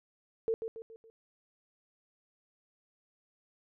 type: tone with echo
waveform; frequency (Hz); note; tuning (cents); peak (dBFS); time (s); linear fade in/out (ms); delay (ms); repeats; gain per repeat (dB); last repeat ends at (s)
sine; 450.3; A4; +40; -27; 0.48-0.54; 0; 140; 4; -7; 1.1
effects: none